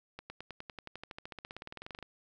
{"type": "accelerating click train", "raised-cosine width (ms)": 0.3, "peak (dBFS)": -27, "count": 28, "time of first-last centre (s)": [0.19, 2.027], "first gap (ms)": 110, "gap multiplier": 0.96, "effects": []}